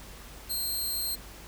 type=tone with amplitude modulation; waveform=10% pulse; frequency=4189 Hz; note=C8; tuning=1 cent sharp; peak=-20 dBFS; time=0.49-1.16 s; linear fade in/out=20 ms; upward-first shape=sine; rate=249 Hz; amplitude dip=55%; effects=added 50 Hz sine -48 dBFS peak until 1.47 s + pink hiss -48 dBFS RMS until 1.47 s